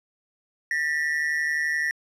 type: ring-modulated tone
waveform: triangle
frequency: 1864.7 Hz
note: A#6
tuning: in tune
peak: -18 dBFS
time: 0.71-1.91 s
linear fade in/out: 0 ms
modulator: 75.8 Hz
effects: resampled to 32000 Hz